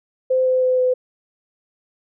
sine tone with pitch steps, 516 / 512.7 / 509.5 / 506.3 Hz, C5 / C5 / C5 / B4, -24 / -35 / -46 / +43 cents, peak -14 dBFS, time 0.3-0.94 s, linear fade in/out 10 ms, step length 160 ms, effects none

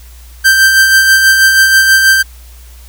45% pulse tone with tremolo, 1566 Hz, G6, 2 cents flat, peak -3 dBFS, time 0.44-2.23 s, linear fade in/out 20 ms, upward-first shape sine, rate 6.2 Hz, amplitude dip 40%, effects added 60 Hz sine -32 dBFS peak until 2.88 s + white hiss -42 dBFS RMS until 2.88 s

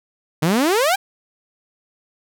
sawtooth exponential sweep, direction up, 146.83 to 818 Hz, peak -11 dBFS, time 0.42-0.96 s, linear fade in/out 10 ms, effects none

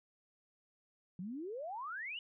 sine exponential sweep, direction up, 170.2 to 3014 Hz, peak -40 dBFS, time 1.19-2.19 s, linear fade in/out 2 ms, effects none

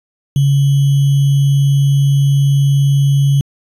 sine tone with sample-and-hold, 139.6 Hz, C#3, 13 cents sharp, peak -8 dBFS, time 0.36-3.41 s, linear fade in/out 2 ms, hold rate 3150 Hz, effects resampled to 32000 Hz

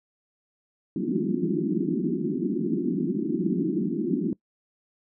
white band-pass noise, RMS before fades -26 dBFS, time 0.96-4.33 s, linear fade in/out 2 ms, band 160 to 370 Hz, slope 96 dB/octave, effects noise-tail reverb RT60 0.1 s tail -23 dB re dry

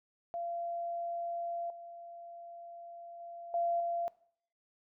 sine tone with level steps, 686 Hz, F5, 31 cents flat, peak -35 / -46 / -44 / -29 / -32 dBFS, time 0.34-4.08 s, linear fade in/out 0 ms, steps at 1.7 / 3.2 / 3.54 / 3.8 s, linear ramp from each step 2 ms, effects noise-tail reverb RT60 0.6 s tail -20 dB re dry

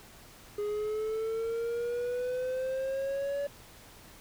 triangle exponential sweep, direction up, 412.6 to 571 Hz, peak -28 dBFS, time 0.58-3.47 s, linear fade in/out 5 ms, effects pink hiss -53 dBFS RMS until 4.2 s

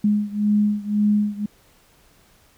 sine beating tone pair, 207.7 / 209.6 Hz, G#3 / G#3, 0 / +16 cents, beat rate 1.9 Hz, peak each -19 / -21 dBFS, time 0.04-1.46 s, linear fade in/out 5 ms, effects pink hiss -56 dBFS RMS until 2.57 s

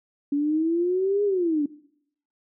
sine exponential two-way sweep, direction up then down, 282.1 to 415.3 to 282.1 Hz, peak -20 dBFS, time 0.32-1.66 s, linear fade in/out 5 ms, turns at 1.24 s, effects noise-tail reverb RT60 0.7 s tail -20 dB re dry

